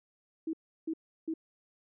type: tone bursts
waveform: sine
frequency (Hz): 321.9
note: E4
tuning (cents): -41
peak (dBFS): -31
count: 3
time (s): 0.47-1.339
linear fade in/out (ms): 5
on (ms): 63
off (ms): 340
effects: none